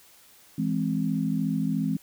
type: chord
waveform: sine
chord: E augmented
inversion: none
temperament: equal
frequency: 164.81 / 207.7 / 261.6 Hz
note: E3 / G#3 / B#3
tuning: 0 / 0 / 0 cents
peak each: -28 dBFS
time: 0.58-1.97 s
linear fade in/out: 5 ms
effects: white hiss -55 dBFS RMS until 2.02 s